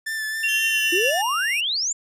45% pulse tone with vibrato, 1760 Hz, A6, in tune, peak -25 dBFS, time 0.06-1.22 s, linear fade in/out 10 ms, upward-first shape sine, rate 3.7 Hz, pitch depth 24 cents each way
sine tone with tremolo, 2749 Hz, F7, 28 cents flat, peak -19 dBFS, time 0.43-1.11 s, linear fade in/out 10 ms, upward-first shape sine, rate 9.8 Hz, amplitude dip 35%
sawtooth tone with pitch glide, 3121 to 2797 Hz, G7 to F7, -8 to +2 cents, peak -23 dBFS, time 0.48-1.61 s, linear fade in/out 10 ms, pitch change -190 cents, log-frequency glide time 0.61-1.33 s
sine exponential sweep, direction up, 329.6 to 7459 Hz, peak -21 dBFS, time 0.92-1.93 s, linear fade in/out 10 ms
effects resampled to 32000 Hz

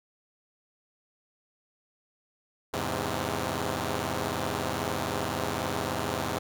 5% pulse chord, E augmented, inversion none, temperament equal, 82.41 / 103.83 / 130.81 Hz, E2 / G#2 / B#2, 0 / 0 / 0 cents, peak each -22 dBFS, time 2.73-6.39 s, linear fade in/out 10 ms, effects none

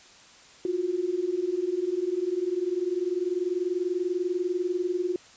sine tone pair together, 345.8 / 366 Hz, F4 / F#4, -17 / -19 cents, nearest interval minor second, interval 98 cents, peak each -29 / -27 dBFS, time 0.65-5.16 s, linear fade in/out 2 ms, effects white hiss -52 dBFS RMS until 5.36 s + resampled to 16000 Hz

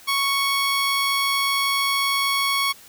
15% pulse tone, 1108.7 Hz, C#6, in tune, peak -13 dBFS, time 0.07-2.73 s, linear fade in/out 20 ms, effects white hiss -47 dBFS RMS until 2.88 s

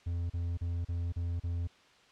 triangle tone bursts, 85.9 Hz, F2, 28 cents flat, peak -29 dBFS, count 6, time 0.06-1.675 s, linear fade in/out 10 ms, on 240 ms, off 35 ms, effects white hiss -61 dBFS RMS until 2.11 s + low-pass 4000 Hz 12 dB/octave

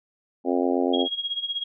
harmonic tone, 88.4 Hz, F2, 22 cents sharp, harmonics 3 / 4 / 5 / 6 / 7 / 8 / 9, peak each -24 / -26 / -28 / -30 / -31 / -32 / -33 dBFS, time 0.44-1.08 s, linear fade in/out 50 ms
sine tone with tremolo, 3286 Hz, G#7, 19 cents flat, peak -23 dBFS, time 0.93-1.64 s, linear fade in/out 10 ms, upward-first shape sine, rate 16 Hz, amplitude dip 80%
effects none

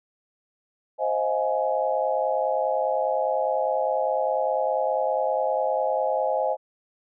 sine chord, F minor seventh, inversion second, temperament just, 523.8 / 628.6 / 698.5 / 838.1 Hz, C5 / Eb5 / F5 / Ab5, +2 / +18 / 0 / +16 cents, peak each -26 / -26 / -30 / -27 dBFS, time 0.98-6.57 s, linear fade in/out 50 ms, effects none

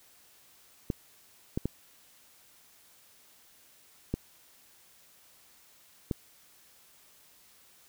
clicks, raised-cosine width 3 ms, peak -16 dBFS, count 5, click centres 0.902 / 1.575 / 1.656 / 4.14 / 6.112 s, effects white hiss -60 dBFS RMS until 7.88 s

